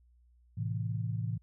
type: chord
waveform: sine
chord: A minor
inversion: none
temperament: equal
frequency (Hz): 110 / 130.81 / 164.81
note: A2 / C3 / E3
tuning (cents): 0 / 0 / 0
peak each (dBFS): -33 / -38 / -38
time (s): 0.57-1.38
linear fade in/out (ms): 10
effects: added 60 Hz sine -61 dBFS peak until 1.42 s